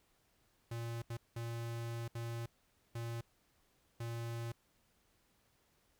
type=tone bursts at uneven times; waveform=square; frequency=116.54 Hz; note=A#2; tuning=in tune; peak=-40 dBFS; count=6; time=0.71-1.02 / 1.1-1.17 / 1.36-2.08 / 2.15-2.46 / 2.95-3.21 / 4-4.52 s; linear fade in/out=5 ms; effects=pink hiss -74 dBFS RMS until 5.99 s